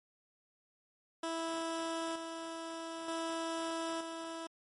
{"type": "tone with tremolo", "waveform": "15% pulse", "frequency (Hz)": 328.6, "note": "E4", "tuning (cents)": -5, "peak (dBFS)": -29, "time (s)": [1.23, 4.47], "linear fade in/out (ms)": 5, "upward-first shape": "square", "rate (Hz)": 0.54, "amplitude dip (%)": 45, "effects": ["MP3 48 kbps"]}